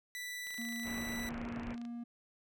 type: tone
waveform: sawtooth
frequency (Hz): 1975.5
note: B6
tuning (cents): 0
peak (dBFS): -37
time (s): 0.15-1.29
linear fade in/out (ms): 0
type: click train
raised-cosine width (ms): 0.2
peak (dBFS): -36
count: 39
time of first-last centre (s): 0.47-1.852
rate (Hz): 27.5
type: tone with pitch glide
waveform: triangle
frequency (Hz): 234.1 to 236.7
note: A#3 to A#3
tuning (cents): +8 to +27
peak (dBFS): -38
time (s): 0.58-2.04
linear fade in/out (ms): 10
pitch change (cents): +19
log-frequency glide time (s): 1.01-1.78
type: low-pass noise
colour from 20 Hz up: pink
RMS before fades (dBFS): -45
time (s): 0.83-1.77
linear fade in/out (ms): 50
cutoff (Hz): 2600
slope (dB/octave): 48
effects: none